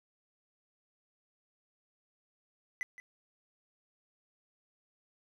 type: tone with echo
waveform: triangle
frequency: 2003 Hz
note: B6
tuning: 24 cents sharp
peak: -31 dBFS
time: 2.81-2.83 s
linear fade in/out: 0 ms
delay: 170 ms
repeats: 1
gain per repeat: -14 dB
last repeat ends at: 3 s
effects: none